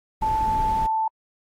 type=noise; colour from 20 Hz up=brown; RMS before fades=-30 dBFS; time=0.21-0.87 s; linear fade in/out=10 ms
type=tone with pitch glide; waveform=sine; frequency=876 to 882.6 Hz; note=A5 to A5; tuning=-8 to +5 cents; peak=-20 dBFS; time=0.22-1.08 s; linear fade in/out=5 ms; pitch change=+13 cents; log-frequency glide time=0.69-0.77 s
effects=AAC 48 kbps

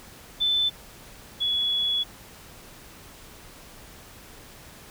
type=tone pair in turn; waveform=sine; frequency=3520 / 3385 Hz; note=A7 / G#7; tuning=0 / +32 cents; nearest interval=minor second; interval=68 cents; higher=first; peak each=-20 / -22 dBFS; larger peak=first; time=0.4-0.7 / 1.4-2.04 s; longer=second; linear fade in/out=20 ms; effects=pink hiss -47 dBFS RMS until 4.9 s

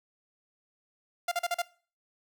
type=tone bursts; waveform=sawtooth; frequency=697 Hz; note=F5; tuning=4 cents flat; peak=-23 dBFS; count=5; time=1.28-1.62 s; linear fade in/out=5 ms; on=36 ms; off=40 ms; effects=noise-tail reverb RT60 0.4 s tail -20 dB re dry

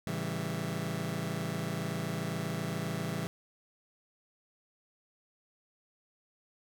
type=chord; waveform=sawtooth; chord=A dominant seventh; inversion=none; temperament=just; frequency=110 / 137.5 / 165 / 198 Hz; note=A2 / C#3 / E3 / G3; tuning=0 / -14 / +2 / +18 cents; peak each=-37 / -35 / -32 / -35 dBFS; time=0.07-3.27 s; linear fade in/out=0 ms; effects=none

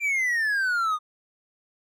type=exponential sweep; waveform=triangle; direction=down; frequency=2387 to 1210 Hz; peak=-20 dBFS; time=0-0.99 s; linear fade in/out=50 ms; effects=none

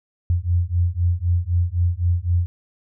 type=beating tone pair; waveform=sine; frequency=85.6 / 89.5 Hz; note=F2 / F2; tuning=-34 / +43 cents; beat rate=3.9 Hz; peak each=-20 dBFS; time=0.3-2.46 s; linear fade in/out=0 ms; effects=none

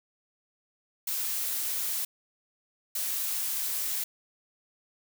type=noise bursts at uneven times; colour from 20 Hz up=blue; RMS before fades=-31 dBFS; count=2; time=1.07-2.05 / 2.95-4.04 s; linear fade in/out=5 ms; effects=none

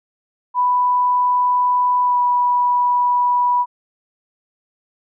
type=tone with pitch glide; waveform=sine; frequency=990 to 979.8 Hz; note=B5 to B5; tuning=+4 to -14 cents; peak=-13 dBFS; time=0.54-3.66 s; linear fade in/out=50 ms; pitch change=-18 cents; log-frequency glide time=2.03-2.19 s; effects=none

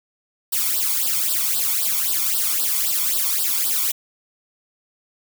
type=noise with flanger; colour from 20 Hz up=blue; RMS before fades=-21 dBFS; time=0.52-3.92 s; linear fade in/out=10 ms; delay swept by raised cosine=0.22 to 0.92 ms; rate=3.8 Hz; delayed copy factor=+1; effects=none

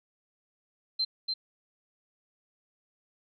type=tone with echo; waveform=sine; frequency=4122 Hz; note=C8; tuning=27 cents flat; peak=-25 dBFS; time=0.99-1.05 s; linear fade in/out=10 ms; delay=290 ms; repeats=1; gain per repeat=-3 dB; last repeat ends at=1.34 s; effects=none

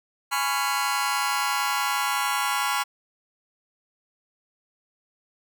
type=chord; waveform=sawtooth; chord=C# dominant seventh; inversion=second; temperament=just; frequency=831.5 / 997.9 / 1108.7 / 1385.9 Hz; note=G#5 / B5 / C#6 / E#6; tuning=+2 / +18 / 0 / -14 cents; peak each=-25 dBFS; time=0.31-2.84 s; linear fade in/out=20 ms; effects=none

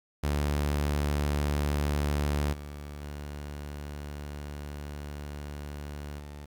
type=tone with level steps; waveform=sawtooth; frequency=73 Hz; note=D2; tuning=10 cents flat; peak=-22 / -35 / -33 / -37 dBFS; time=0.23-6.46 s; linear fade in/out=10 ms; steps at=2.52 / 3.01 / 6.18 s; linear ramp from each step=20 ms; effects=10-bit

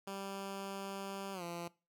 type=tone with pitch glide; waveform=10% pulse; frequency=196 to 171.62 Hz; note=G3 to F3; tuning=0 to -30 cents; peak=-33 dBFS; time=0.07-1.68 s; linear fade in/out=5 ms; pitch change=-230 cents; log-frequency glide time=1.33-1.43 s; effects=noise-tail reverb RT60 0.3 s tail -21 dB re dry

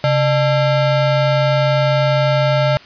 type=ring-modulated tone; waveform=square; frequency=370 Hz; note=F#4; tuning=in tune; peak=-10 dBFS; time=0.04-2.77 s; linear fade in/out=0 ms; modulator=234 Hz; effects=white hiss -41 dBFS RMS until 2.85 s + resampled to 11025 Hz

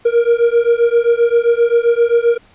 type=beating tone pair; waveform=triangle; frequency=466.2 / 473.8 Hz; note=A#4 / A#4; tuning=0 / +28 cents; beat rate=7.6 Hz; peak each=-11 dBFS; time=0.05-2.38 s; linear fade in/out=10 ms; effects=pink hiss -49 dBFS RMS until 2.54 s + resampled to 8000 Hz

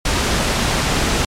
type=noise; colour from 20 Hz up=pink; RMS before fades=-17 dBFS; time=0.05-1.25 s; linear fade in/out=5 ms; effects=low-pass 8000 Hz 12 dB/octave + MP3 96 kbps

